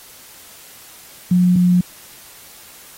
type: tone pair in turn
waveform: sine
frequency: 179.6 / 178.84 Hz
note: F3 / F3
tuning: +49 / +41 cents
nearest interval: unison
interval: 8 cents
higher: first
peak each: -10 dBFS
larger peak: neither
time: 1.31-1.56 / 1.56-1.81 s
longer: neither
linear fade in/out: 5 ms
effects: white hiss -42 dBFS RMS until 2.97 s + AAC 48 kbps